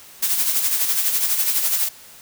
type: noise with tremolo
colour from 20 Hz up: blue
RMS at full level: -18 dBFS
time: 0.22-1.89 s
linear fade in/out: 10 ms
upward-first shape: sine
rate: 12 Hz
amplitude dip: 50%
effects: white hiss -44 dBFS RMS until 2.21 s